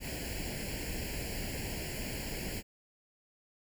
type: noise with comb filter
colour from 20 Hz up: pink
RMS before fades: -38 dBFS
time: 0-2.63 s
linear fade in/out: 50 ms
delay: 0.41 ms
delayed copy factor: +0.9
effects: none